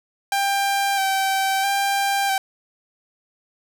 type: tone with vibrato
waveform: sawtooth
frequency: 784 Hz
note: G5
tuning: in tune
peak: -15 dBFS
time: 0.32-2.38 s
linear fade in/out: 2 ms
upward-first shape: square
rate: 0.76 Hz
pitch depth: 21 cents each way
effects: none